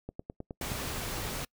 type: click train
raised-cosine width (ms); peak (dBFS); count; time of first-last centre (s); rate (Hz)
2; -25; 7; 0.09-0.718; 9.56
type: noise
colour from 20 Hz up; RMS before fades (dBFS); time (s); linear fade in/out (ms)
pink; -36; 0.61-1.45; 5
effects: noise-tail reverb RT60 0.1 s tail -26 dB re dry